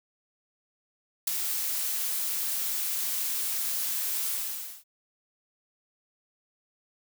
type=noise with ADSR envelope; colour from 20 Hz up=blue; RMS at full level=-23 dBFS; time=1.27-4.84 s; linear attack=7 ms; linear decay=7 ms; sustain=-7 dB; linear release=530 ms; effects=none